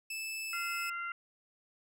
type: tone with pitch glide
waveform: sawtooth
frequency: 2625 to 2602 Hz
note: E7 to E7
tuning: -8 to -23 cents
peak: -34 dBFS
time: 0.1-0.9 s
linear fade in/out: 5 ms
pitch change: -15 cents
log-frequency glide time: 0.49-0.54 s
type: harmonic tone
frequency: 691 Hz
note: F5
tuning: 19 cents flat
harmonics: 2 / 3 / 4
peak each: -37 / -42 / -48 dBFS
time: 0.53-1.12 s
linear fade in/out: 2 ms
effects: none